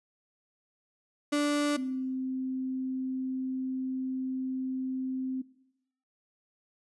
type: tone pair in turn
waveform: 35% pulse / sine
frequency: 292.2 / 260.3 Hz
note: D4 / C4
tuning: -9 / -9 cents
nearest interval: major second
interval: 200 cents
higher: first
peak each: -23 / -30 dBFS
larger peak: first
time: 1.32-1.77 / 1.77-5.42 s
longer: second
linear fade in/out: 10 ms
effects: noise-tail reverb RT60 0.8 s tail -19 dB re dry + resampled to 24000 Hz